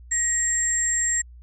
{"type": "tone pair together", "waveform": "sine", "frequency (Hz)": [1888, 7513], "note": ["A#6", "A#8"], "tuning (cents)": [22, 13], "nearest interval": "2 octaves", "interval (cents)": 2391, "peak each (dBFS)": [-27, -21], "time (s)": [0.11, 1.22], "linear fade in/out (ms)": 10, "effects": ["added 60 Hz sine -42 dBFS peak until 1.42 s"]}